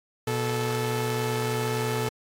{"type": "tone pair together", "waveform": "sawtooth", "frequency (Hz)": [121.8, 436.2], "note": ["B2", "A4"], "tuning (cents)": [-24, -15], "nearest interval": "octave + minor seventh", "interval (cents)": 2209, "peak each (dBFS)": -24, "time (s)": [0.27, 2.09], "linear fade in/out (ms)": 5, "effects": ["AAC 64 kbps"]}